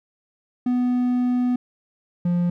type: tone pair in turn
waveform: triangle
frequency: 247.7 / 175.15 Hz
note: B3 / F3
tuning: +5 / +5 cents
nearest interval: tritone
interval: 600 cents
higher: first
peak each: -16 dBFS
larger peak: neither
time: 0.66-1.56 / 2.25-2.5 s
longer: first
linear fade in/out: 5 ms
effects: none